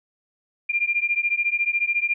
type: beating tone pair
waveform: sine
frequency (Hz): 2393 / 2407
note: D7 / D7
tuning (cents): +32 / +42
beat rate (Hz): 14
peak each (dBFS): -23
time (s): 0.69-2.14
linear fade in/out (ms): 10
effects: none